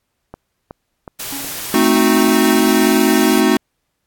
click train, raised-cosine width 1 ms, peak -17 dBFS, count 4, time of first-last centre 0.34-1.447 s, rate 2.71 Hz
white noise, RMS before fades -26 dBFS, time 1.19-3.41 s, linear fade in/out 10 ms
square tone with exponential decay, 277.2 Hz, C#4, in tune, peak -26 dBFS, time 1.32-1.74 s, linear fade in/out 5 ms, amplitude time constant 91 ms
square chord, A diminished seventh, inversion none, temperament equal with one note detuned, 220 / 261.6 / 311.1 / 366.8 Hz, A3 / C4 / Eb4 / Gb4, 0 / 0 / 0 / -15 cents, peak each -17 dBFS, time 1.74-3.57 s, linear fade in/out 2 ms
effects pink hiss -71 dBFS RMS until 4.06 s + AAC 64 kbps

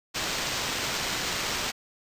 white noise with sample-and-hold, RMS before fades -30 dBFS, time 0.14-1.72 s, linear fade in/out 20 ms, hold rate 11025 Hz, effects resampled to 32000 Hz

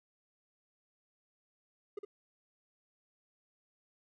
triangle tone with echo, 408.8 Hz, G#4, 27 cents flat, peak -35 dBFS, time 1.97-1.99 s, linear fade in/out 5 ms, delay 60 ms, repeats 1, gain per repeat -5 dB, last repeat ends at 2.05 s, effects none

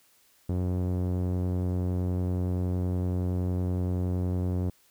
sawtooth tone with low-pass filter, 90.7 Hz, F#2, 34 cents flat, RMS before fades -28 dBFS, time 0.49-4.7 s, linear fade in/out 5 ms, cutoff 470 Hz, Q 0.72, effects white hiss -63 dBFS RMS until 4.9 s

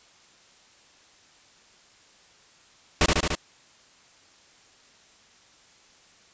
pink noise with echo, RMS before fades -18 dBFS, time 3.01-3.06 s, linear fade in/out 2 ms, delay 73 ms, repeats 4, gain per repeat -2 dB, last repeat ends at 3.352 s, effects white hiss -56 dBFS RMS until 6.33 s + resampled to 16000 Hz

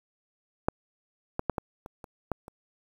clicks, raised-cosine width 1 ms, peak -9 / -14 / -11 / -15 / -27 / -28 / -14 / -29 dBFS, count 8, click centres 0.685 / 1.394 / 1.497 / 1.582 / 1.861 / 2.042 / 2.317 / 2.481 s, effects 8-bit

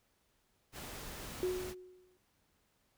pink noise, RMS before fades -46 dBFS, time 0.72-1.75 s, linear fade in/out 50 ms
sine tone with exponential decay, 366.2 Hz, F#4, 18 cents flat, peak -29 dBFS, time 1.43-2.17 s, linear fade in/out 0 ms, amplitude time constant 160 ms
effects pink hiss -75 dBFS RMS until 2.97 s

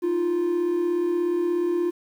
triangle tone pair together, 312.4 / 349.2 Hz, D#4 / F4, +7 / 0 cents, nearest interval major second, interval 193 cents, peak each -27 / -19 dBFS, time 0.02-1.91 s, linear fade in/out 20 ms, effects tanh soft clip ceiling -12 dBFS + 9-bit

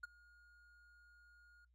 triangle tone with ADSR envelope, 1429 Hz, F6, 39 cents sharp, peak -39 dBFS, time 0.03-1.65 s, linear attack 8 ms, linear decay 20 ms, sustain -22 dB, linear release 6 ms, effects noise-tail reverb RT60 0.1 s tail -20 dB re dry + added 60 Hz sine -70 dBFS peak until 1.74 s

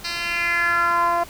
10% pulse tone with band-pass filter sweep, 343.5 Hz, F4, 29 cents flat, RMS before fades -21 dBFS, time 0.04-1.24 s, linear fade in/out 10 ms, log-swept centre 4000 to 770 Hz, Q 3.5, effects pink hiss -41 dBFS RMS until 1.29 s

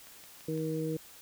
click train, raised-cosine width 0.2 ms, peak -35 dBFS, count 4, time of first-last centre 0.07-0.577 s, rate 5.92 Hz
harmonic tone, 158.3 Hz, D#3, 30 cents sharp, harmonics 1 / 2 / 3, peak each -35 / -35 / -35 dBFS, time 0.48-0.97 s, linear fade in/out 5 ms
effects white hiss -53 dBFS RMS until 1.21 s

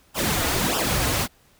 pink noise with flanger, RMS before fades -23 dBFS, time 0.14-1.28 s, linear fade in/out 50 ms, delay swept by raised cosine 0.46 to 5.26 ms, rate 1.6 Hz, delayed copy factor -0.8, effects pink hiss -58 dBFS RMS until 1.59 s

